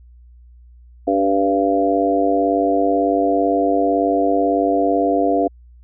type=harmonic tone with a mistuned harmonic; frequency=98 Hz; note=G2; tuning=in tune; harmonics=3 / 4 / 5 / 6 / 7; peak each=-19 / -22 / -21 / -27 / -18 dBFS; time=1.07-5.48 s; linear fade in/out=10 ms; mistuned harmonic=3; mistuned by=-20 cents; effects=added 60 Hz sine -42 dBFS peak until 5.83 s